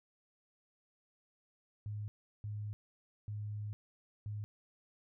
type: tone bursts at uneven times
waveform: sine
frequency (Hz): 104.8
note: G#2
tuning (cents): +16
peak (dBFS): -38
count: 4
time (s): 1.86-2.08 / 2.44-2.73 / 3.28-3.73 / 4.26-4.44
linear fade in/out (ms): 0
effects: none